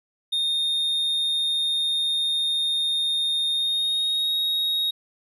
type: tone with pitch glide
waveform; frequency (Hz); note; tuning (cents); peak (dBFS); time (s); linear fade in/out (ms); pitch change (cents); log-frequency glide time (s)
triangle; 3673 to 3765; A#7 to A#7; -26 to +16; -20; 0.32-4.91; 10; +42; 3.5-4.34
effects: none